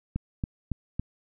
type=click train; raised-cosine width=5 ms; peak=-16 dBFS; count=4; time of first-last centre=0.16-0.996 s; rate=3.59 Hz; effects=none